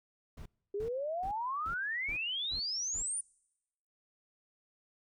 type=noise bursts; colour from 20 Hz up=brown; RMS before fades=-46 dBFS; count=7; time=0.37-3.026 s; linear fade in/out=5 ms; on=88 ms; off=340 ms
type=exponential sweep; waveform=sine; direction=up; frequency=392 to 9650 Hz; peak=-33 dBFS; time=0.74-3.21 s; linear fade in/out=5 ms
effects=noise-tail reverb RT60 0.9 s tail -26 dB re dry